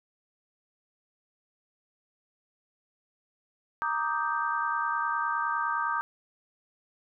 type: chord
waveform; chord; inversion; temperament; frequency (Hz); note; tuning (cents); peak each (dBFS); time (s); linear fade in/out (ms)
sine; Eb major seventh; second; equal; 932.3 / 1174.7 / 1244.5 / 1568; Bb5 / D6 / Eb6 / G6; 0 / 0 / 0 / 0; -32; 3.82-6.01; 0
effects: none